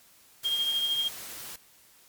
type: noise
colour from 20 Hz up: white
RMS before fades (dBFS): -41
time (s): 0.43-1.56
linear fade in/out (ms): 5
type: tone with tremolo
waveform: sine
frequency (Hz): 3225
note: G7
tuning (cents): +48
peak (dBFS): -23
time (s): 0.44-1.09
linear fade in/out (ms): 20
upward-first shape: triangle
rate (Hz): 13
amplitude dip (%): 45
effects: white hiss -58 dBFS RMS until 2.08 s + MP3 96 kbps